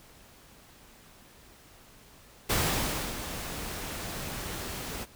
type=noise with ADSR envelope; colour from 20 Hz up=pink; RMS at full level=-26 dBFS; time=2.49-5.06 s; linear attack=15 ms; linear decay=640 ms; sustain=-11 dB; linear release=35 ms; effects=pink hiss -55 dBFS RMS until 5.15 s